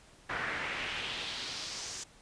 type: noise with band-pass filter sweep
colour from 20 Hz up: brown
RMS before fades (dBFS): -38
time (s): 0.29-2.04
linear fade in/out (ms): 10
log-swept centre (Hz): 1600 to 6700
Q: 2.3
effects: pink hiss -59 dBFS RMS until 2.21 s + resampled to 22050 Hz